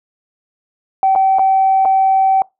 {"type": "tone with dropouts", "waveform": "sine", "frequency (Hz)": 769, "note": "G5", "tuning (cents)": -33, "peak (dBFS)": -8, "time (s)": [1.03, 2.42], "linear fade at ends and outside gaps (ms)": 1, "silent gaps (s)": [[1.152, 1.159], [1.386, 1.393], [1.851, 1.855]], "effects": ["noise-tail reverb RT60 0.2 s tail -24 dB re dry", "tanh soft clip ceiling -4 dBFS"]}